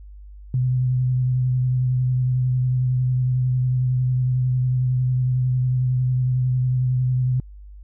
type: tone with vibrato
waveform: sine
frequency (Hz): 127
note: B2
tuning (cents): +49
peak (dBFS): -17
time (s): 0.54-7.4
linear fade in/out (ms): 2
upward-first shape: sine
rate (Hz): 11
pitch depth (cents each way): 21
effects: added 50 Hz sine -38 dBFS peak until 7.83 s